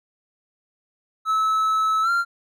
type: tone with pitch glide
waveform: triangle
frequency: 1300 to 1385.3 Hz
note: E6 to F6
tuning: -24 to -14 cents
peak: -16 dBFS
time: 1.25-2.25 s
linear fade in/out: 50 ms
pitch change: +110 cents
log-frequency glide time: 2.02-2.1 s
effects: none